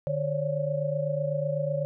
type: tone cluster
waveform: sine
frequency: 149.7 / 544 / 572 Hz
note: D3 / C#5 / D5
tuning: +33 / -33 / -46 cents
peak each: -30 dBFS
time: 0.07-1.85 s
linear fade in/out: 0 ms
effects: none